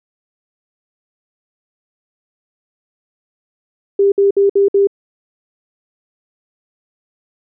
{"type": "tone bursts", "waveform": "sine", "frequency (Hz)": 398.1, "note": "G4", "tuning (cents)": 27, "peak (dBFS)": -8, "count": 5, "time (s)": [3.99, 4.872], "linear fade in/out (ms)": 5, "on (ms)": 130, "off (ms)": 58, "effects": []}